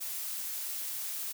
blue noise, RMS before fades -37 dBFS, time 0-1.33 s, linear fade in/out 20 ms, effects none

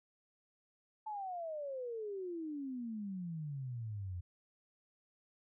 sine exponential sweep, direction down, 880 to 86 Hz, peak -39 dBFS, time 1.06-4.21 s, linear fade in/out 10 ms, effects none

